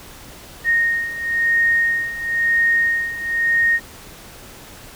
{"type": "beating tone pair", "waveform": "sine", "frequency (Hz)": [1855, 1855.99], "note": ["A#6", "A#6"], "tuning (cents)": [-9, -8], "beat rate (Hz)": 0.99, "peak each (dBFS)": [-21, -17], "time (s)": [0.64, 3.8], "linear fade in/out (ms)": 50, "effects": ["pink hiss -40 dBFS RMS until 4.95 s"]}